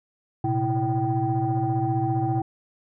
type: tone cluster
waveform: sine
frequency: 115.3 / 130.3 / 328.7 / 774 Hz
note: A#2 / C3 / E4 / G5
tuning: -19 / -7 / -5 / -22 cents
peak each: -26 dBFS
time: 0.44-2.42 s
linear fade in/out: 5 ms
effects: tanh soft clip ceiling -14 dBFS